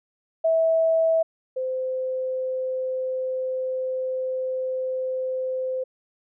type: tone pair in turn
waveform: sine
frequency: 651 / 516.7 Hz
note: E5 / C5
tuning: -22 / -22 cents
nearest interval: major third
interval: 400 cents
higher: first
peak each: -17 / -24 dBFS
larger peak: first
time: 0.44-1.23 / 1.56-5.84 s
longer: second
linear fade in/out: 10 ms
effects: none